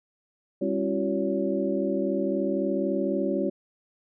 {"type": "tone cluster", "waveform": "sine", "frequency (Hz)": [200, 273.6, 337.3, 377.6, 564], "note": ["G3", "C#4", "E4", "F#4", "C#5"], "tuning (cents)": [35, -23, 40, 35, 30], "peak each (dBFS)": -30, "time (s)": [0.61, 3.5], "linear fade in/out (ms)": 10, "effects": []}